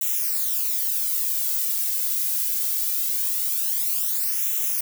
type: noise with flanger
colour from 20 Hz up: violet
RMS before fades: -24 dBFS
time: 0.01-4.81 s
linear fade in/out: 5 ms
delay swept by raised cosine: 0.21 to 2.21 ms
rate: 0.22 Hz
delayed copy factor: -0.85
effects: none